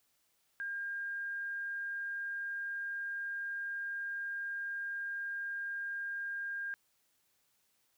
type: tone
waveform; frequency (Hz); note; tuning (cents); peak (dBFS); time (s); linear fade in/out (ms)
sine; 1608; G6; +44; -36; 0.6-6.74; 0
effects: white hiss -75 dBFS RMS until 7.97 s